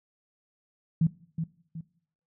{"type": "tone with echo", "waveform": "sine", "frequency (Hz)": 162.9, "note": "E3", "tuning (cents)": -20, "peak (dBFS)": -19, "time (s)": [1.01, 1.07], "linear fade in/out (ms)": 5, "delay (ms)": 370, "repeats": 2, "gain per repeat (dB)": -8, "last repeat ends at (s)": 1.81, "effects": ["noise-tail reverb RT60 0.6 s tail -19 dB re dry"]}